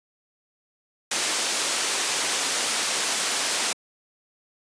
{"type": "low-pass noise", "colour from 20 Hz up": "white", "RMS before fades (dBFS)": -25, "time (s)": [1.11, 3.73], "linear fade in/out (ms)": 5, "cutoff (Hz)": 9100, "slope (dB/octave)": 12, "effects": ["high-pass 300 Hz 12 dB/octave", "resampled to 22050 Hz"]}